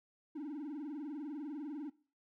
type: tone with vibrato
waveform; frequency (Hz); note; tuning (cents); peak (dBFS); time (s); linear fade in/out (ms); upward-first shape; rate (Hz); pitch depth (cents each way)
triangle; 293.7; D4; 0; -37; 0.35-1.9; 10; sine; 20; 150
effects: noise-tail reverb RT60 0.4 s tail -21 dB re dry + tanh soft clip ceiling -34 dBFS